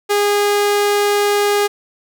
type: tone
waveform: sawtooth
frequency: 410 Hz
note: G#4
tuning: 22 cents flat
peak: -9 dBFS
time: 0.09-1.68 s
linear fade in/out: 20 ms
effects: none